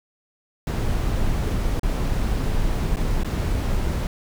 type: noise with dropouts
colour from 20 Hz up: brown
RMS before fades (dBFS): -22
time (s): 0.67-4.07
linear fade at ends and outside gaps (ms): 1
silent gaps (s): 1.796-1.832 / 2.96-2.969 / 3.234-3.246
effects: none